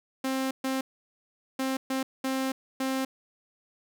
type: tone bursts at uneven times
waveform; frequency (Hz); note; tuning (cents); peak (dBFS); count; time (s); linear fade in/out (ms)
sawtooth; 264.6; C4; +20; -23; 6; 0.24-0.51 / 0.64-0.81 / 1.59-1.77 / 1.9-2.03 / 2.24-2.52 / 2.8-3.05; 5
effects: none